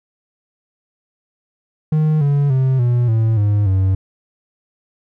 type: tone with pitch steps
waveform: triangle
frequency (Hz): 154.7 / 142.68 / 131.6 / 121.38 / 111.95 / 103.25 / 95.23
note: D#3 / D3 / C3 / B2 / A2 / G#2 / G2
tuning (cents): -10 / -50 / +10 / -30 / +30 / -10 / -50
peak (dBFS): -10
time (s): 1.92-3.95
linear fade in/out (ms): 5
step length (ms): 290
effects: none